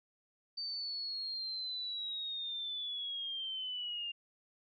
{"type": "linear sweep", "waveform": "sine", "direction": "down", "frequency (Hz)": [4606, 2794], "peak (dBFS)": -37, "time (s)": [0.57, 4.12], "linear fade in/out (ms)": 10, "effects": []}